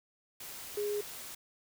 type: tone in noise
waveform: sine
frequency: 413.9 Hz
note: G#4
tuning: 6 cents flat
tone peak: -31 dBFS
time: 0.77-1.01 s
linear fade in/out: 5 ms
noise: white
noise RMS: -45 dBFS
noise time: 0.4-1.35 s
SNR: +11 dB
effects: none